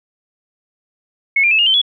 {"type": "tone with pitch steps", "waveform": "sine", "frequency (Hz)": [2191, 2389, 2606, 2841, 3099, 3379], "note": ["C#7", "D7", "E7", "F7", "G7", "G#7"], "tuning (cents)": [-21, 29, -20, 29, -21, 29], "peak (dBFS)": -10, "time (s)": [1.36, 1.816], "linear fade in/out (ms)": 5, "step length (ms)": 76, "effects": []}